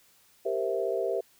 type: chord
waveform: sine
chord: C dominant seventh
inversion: second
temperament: equal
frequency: 392 / 466.2 / 523.3 / 659.3 Hz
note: G4 / Bb4 / C5 / E5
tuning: 0 / 0 / 0 / 0 cents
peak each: -31 / -32 / -33 / -32 dBFS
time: 0.45-1.21 s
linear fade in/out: 10 ms
effects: white hiss -62 dBFS RMS until 1.39 s